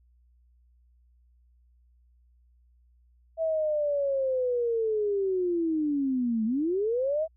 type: linear two-way sweep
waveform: sine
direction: down then up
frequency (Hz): 656 to 214.5 to 656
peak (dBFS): -24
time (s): 3.37-7.28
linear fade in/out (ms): 50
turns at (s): 6.45
effects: added 60 Hz sine -59 dBFS peak until 7.36 s